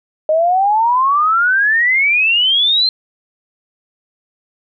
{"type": "exponential sweep", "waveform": "sine", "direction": "up", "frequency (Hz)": [612, 4186], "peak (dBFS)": -10, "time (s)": [0.29, 2.89], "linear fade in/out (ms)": 2, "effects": []}